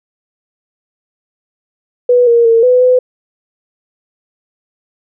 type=tone with pitch steps; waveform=sine; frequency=491.1 / 469.3 / 457.2 / 500 / 504 Hz; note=B4 / A#4 / A#4 / B4 / B4; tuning=-10 / +12 / -34 / +21 / +35 cents; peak=-5 dBFS; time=2.09-2.99 s; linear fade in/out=5 ms; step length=180 ms; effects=none